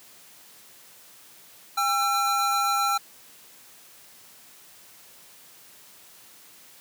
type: tone pair together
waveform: square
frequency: 806.1 / 1346 Hz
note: G5 / E6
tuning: +48 / +36 cents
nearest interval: major sixth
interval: 888 cents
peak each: -27 / -24 dBFS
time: 1.77-2.98 s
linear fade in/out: 10 ms
effects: white hiss -51 dBFS RMS until 6.8 s + high-pass 100 Hz 12 dB/octave